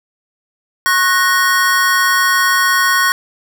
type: chord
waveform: square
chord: F# major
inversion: second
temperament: equal with one note detuned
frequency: 1091.6 / 1480 / 1864.7 Hz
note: C#6 / F#6 / A#6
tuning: -27 / 0 / 0 cents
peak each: -16 dBFS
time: 0.86-3.12 s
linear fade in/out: 0 ms
effects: none